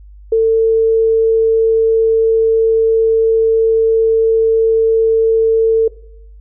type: tone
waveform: sine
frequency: 448.5 Hz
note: A4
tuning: 33 cents sharp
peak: -8 dBFS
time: 0.32-5.88 s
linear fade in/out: 5 ms
effects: noise-tail reverb RT60 0.7 s tail -20 dB re dry + added 50 Hz sine -35 dBFS peak until 6.4 s